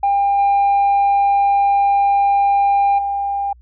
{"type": "tone with level steps", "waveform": "sine", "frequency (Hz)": 800, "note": "G5", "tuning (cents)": 35, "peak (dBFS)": [-11, -9, -17], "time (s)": [0.03, 3.53], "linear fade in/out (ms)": 5, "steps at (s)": [0.38, 2.98], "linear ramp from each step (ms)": 10, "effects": ["tanh soft clip ceiling -10 dBFS", "added 60 Hz sine -43 dBFS peak until 3.61 s"]}